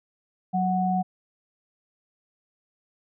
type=tone pair together; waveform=sine; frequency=185 / 740 Hz; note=F#3 / F#5; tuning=0 / 0 cents; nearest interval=2 octaves; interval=2400 cents; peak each=-24 dBFS; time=0.53-1.03 s; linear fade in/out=20 ms; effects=none

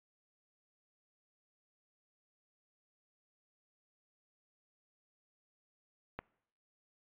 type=click; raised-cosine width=0.5 ms; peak=-24 dBFS; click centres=6.19 s; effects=noise-tail reverb RT60 0.7 s tail -24 dB re dry + resampled to 8000 Hz

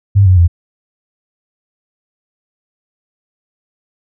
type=tone with pitch steps; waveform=sine; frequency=99.6 / 92.39 / 85.71 Hz; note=G2 / F#2 / F2; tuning=+28 / -2 / -32 cents; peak=-4 dBFS; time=0.15-0.48 s; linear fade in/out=20 ms; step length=110 ms; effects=none

